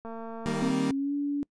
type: click train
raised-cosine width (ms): 1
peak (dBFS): -27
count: 150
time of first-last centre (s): 0.05-0.706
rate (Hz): 227
type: chord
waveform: 30% pulse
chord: Eb major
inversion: none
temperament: equal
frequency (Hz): 155.56 / 196 / 233.1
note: Eb3 / G3 / Bb3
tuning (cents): 0 / 0 / 0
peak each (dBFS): -31 / -30 / -29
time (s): 0.46-0.91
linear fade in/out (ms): 0
type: tone with pitch glide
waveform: sine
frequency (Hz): 261.1 to 286.4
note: C4 to D4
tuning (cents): -3 to -43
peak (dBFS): -26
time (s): 0.62-1.43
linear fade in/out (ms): 0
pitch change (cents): +160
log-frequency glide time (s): 0.76-1.14
effects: noise-tail reverb RT60 0.1 s tail -25 dB re dry + resampled to 22050 Hz